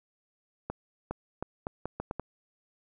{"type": "accelerating click train", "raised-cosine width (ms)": 1, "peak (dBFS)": -19, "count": 8, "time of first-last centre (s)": [0.7, 2.197], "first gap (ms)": 410, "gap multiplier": 0.77, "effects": []}